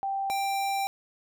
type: tone pair in turn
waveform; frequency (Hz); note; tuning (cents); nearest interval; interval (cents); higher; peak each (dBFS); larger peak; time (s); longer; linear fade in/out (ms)
sine / square; 784 / 787; G5 / G5; 0 / +7; unison; 7; second; -27; neither; 0.03-0.3 / 0.3-0.87; second; 0
effects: none